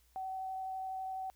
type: tone with vibrato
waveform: sine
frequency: 759 Hz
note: F#5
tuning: 44 cents sharp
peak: -37 dBFS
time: 0.16-1.3 s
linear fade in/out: 0 ms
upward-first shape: triangle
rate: 12 Hz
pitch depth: 10 cents each way
effects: added 59 Hz sine -67 dBFS peak until 1.35 s + white hiss -71 dBFS RMS until 1.35 s